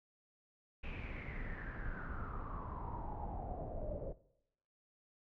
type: noise with low-pass filter sweep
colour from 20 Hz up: brown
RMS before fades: -43 dBFS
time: 0.83-4.13 s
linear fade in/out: 10 ms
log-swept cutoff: 2600 to 540 Hz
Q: 8.1
effects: noise-tail reverb RT60 0.8 s tail -19 dB re dry